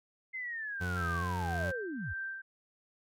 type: linear sweep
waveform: sine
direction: down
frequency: 2093 to 55 Hz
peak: -36 dBFS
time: 0.33-2.14 s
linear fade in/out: 20 ms
type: tone with vibrato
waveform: 30% pulse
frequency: 87.31 Hz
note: F2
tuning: in tune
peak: -31 dBFS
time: 0.8-1.72 s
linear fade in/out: 20 ms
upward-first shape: square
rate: 2.4 Hz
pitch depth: 46 cents each way
type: tone with tremolo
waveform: sine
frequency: 1568 Hz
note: G6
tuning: in tune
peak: -35 dBFS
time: 0.96-2.42 s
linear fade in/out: 10 ms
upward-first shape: sine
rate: 1.8 Hz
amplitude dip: 75%
effects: none